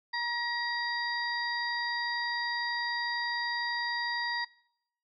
harmonic tone, 951 Hz, A#5, 34 cents sharp, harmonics 1 / 2 / 4 / 5, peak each -35 / -33 / -44 / -37 dBFS, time 0.13-4.45 s, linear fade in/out 10 ms, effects noise-tail reverb RT60 0.8 s tail -24 dB re dry

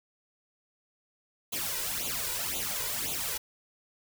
white noise with flanger, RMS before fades -33 dBFS, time 1.52-3.38 s, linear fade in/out 10 ms, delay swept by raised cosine 0.28 to 2.08 ms, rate 1.9 Hz, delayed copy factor +0.8, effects none

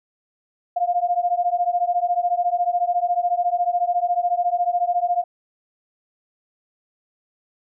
sine beating tone pair, 698.5 / 712.5 Hz, F5 / F5, 0 / +34 cents, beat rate 14 Hz, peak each -21 dBFS, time 0.76-5.24 s, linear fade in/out 10 ms, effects none

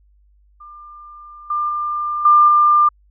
sine tone with level steps, 1196 Hz, D6, 31 cents sharp, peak -36 / -17 / -19 / -7 / -9 dBFS, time 0.6-2.89 s, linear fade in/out 10 ms, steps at 1.5 / 1.69 / 2.25 / 2.48 s, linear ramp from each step 5 ms, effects added 50 Hz sine -51 dBFS peak until 3.1 s

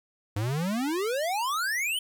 square exponential sweep, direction up, 98 to 3136 Hz, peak -27 dBFS, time 0.36-1.99 s, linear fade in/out 5 ms, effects 11-bit

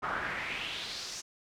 brown noise with band-pass filter sweep, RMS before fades -37 dBFS, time 0.02-1.22 s, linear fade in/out 20 ms, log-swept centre 1200 to 6300 Hz, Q 3, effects none

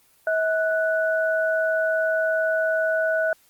sine tone pair together, 642.7 / 1480 Hz, E5 / F#6, -44 / 0 cents, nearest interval octave + major second, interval 1444 cents, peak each -21 / -24 dBFS, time 0.27-3.33 s, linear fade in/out 2 ms, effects white hiss -59 dBFS RMS until 3.49 s + Opus 24 kbps

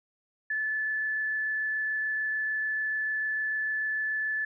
sine tone with frequency modulation, 1737 Hz, A6, 23 cents flat, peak -27 dBFS, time 0.5-4.45 s, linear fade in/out 5 ms, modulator 26.8 Hz, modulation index 0.47, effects none

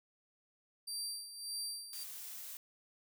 25% pulse tone with tremolo, 4699 Hz, D8, in tune, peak -33 dBFS, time 0.87-2.04 s, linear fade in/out 10 ms, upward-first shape sine, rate 1.7 Hz, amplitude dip 70%
blue noise, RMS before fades -47 dBFS, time 1.93-2.57 s, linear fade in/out 0 ms
effects none

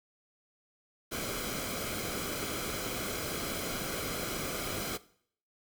pink noise with comb filter, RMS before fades -36 dBFS, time 1.11-4.98 s, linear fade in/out 20 ms, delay 1.1 ms, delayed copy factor -0.6, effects noise-tail reverb RT60 0.6 s tail -19 dB re dry

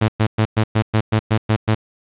sawtooth tone bursts, 109.2 Hz, A2, 13 cents flat, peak -9 dBFS, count 10, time 0.01-1.75 s, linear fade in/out 10 ms, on 75 ms, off 110 ms, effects resampled to 8000 Hz + 7-bit

